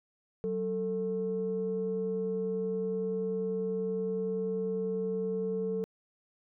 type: tone pair together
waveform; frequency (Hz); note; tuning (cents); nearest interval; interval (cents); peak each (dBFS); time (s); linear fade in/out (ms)
sine; 187 / 444.8; F#3 / A4; +19 / +19; octave + minor third; 1500; -34 / -30; 0.44-5.84; 0
effects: tanh soft clip ceiling -23 dBFS